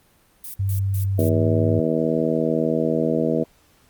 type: noise bursts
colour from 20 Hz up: violet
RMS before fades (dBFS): -34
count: 4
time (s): 0.44-1.29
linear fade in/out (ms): 2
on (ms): 100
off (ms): 150
type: tone with pitch glide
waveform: sine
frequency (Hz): 97.7 to 102.08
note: G2 to G#2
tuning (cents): -5 to -29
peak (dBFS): -19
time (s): 0.59-1.8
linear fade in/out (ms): 10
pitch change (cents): +76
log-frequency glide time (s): 1.3-1.46
type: harmonic tone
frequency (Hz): 80.2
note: E2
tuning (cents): -47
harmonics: 2 / 3 / 4 / 5 / 6 / 7 / 8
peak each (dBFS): -27 / -24 / -25 / -28 / -24 / -30 / -27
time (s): 1.18-3.44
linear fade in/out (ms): 10
effects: pink hiss -58 dBFS RMS until 3.89 s + Opus 32 kbps